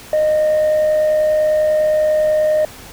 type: tone with amplitude modulation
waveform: sine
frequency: 615 Hz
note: D#5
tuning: 20 cents flat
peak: -8 dBFS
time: 0.13-2.65 s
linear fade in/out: 2 ms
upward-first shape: sine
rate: 70.1 Hz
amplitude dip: 35%
effects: tanh soft clip ceiling -10 dBFS + pink hiss -37 dBFS RMS until 2.92 s